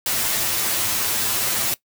white noise with comb filter, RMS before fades -22 dBFS, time 0.06-1.74 s, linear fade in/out 2 ms, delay 9 ms, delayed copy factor +1, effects noise-tail reverb RT60 0.1 s tail -19 dB re dry

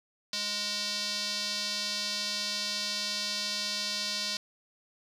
square tone with band-pass filter, 207.2 Hz, G#3, 4 cents flat, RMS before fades -33 dBFS, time 0.33-4.37 s, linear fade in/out 2 ms, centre 4600 Hz, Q 3.1, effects none

